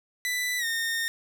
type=tone with pitch glide; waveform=sawtooth; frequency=1987 to 1832.6 Hz; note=B6 to A#6; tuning=+10 to -30 cents; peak=-23 dBFS; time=0.25-1.08 s; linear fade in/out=0 ms; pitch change=-140 cents; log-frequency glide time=0.58-0.65 s; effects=9-bit